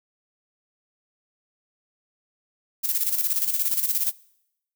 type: noise with tremolo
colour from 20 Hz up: violet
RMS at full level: -22 dBFS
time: 2.83-4.12 s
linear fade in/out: 20 ms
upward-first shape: square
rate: 17 Hz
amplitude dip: 60%
effects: noise-tail reverb RT60 0.8 s tail -23 dB re dry